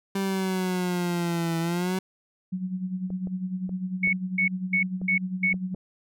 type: exponential two-way sweep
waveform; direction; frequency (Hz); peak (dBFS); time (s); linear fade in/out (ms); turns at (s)
30% pulse; down then up; 196 to 164.81 to 189.2; -22; 0.15-1.99; 5; 1.59
type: tone with tremolo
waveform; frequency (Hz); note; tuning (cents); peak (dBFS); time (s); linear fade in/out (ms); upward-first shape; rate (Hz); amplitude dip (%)
sine; 185; F#3; 0; -25; 2.52-5.75; 10; sine; 10; 65
type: clicks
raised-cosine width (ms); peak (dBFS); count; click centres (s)
2; -27; 7; 3.104 / 3.272 / 3.693 / 4.074 / 5.016 / 5.541 / 5.746
type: tone bursts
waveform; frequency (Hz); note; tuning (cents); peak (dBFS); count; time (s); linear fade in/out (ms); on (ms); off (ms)
sine; 2215; C#7; -2; -20; 5; 4.03-5.53; 5; 100; 250
effects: none